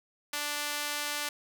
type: tone with high-pass filter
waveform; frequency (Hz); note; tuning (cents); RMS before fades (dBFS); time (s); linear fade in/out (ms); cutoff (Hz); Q
sawtooth; 293.7; D4; 0; -34; 0.33-1.29; 5; 1400; 0.51
effects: none